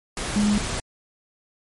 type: tone in noise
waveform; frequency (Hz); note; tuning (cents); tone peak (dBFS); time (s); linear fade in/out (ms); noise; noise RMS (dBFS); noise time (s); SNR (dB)
sine; 207.7; G#3; 0; -17; 0.36-0.58; 2; pink; -28; 0.17-0.8; +8
effects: MP3 48 kbps